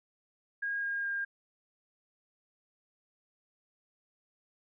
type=tone with pitch steps; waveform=sine; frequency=1631 / 1619.7 / 1608.5 Hz; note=G#6 / G#6 / G6; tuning=-32 / -44 / +44 cents; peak=-31 dBFS; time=0.62-1.25 s; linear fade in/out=10 ms; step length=210 ms; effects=none